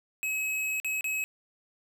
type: tone with dropouts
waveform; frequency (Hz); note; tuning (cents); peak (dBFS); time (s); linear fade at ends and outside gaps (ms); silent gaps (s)
square; 2561; D#7; +49; -29; 0.23-1.24; 0; 0.8-0.846 / 1.009-1.043
effects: none